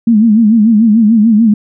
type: tone with vibrato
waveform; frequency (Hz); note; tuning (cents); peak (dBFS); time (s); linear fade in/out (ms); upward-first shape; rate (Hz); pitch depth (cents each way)
sine; 220; A3; 0; -4; 0.07-1.54; 5; sine; 6.8; 110
effects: none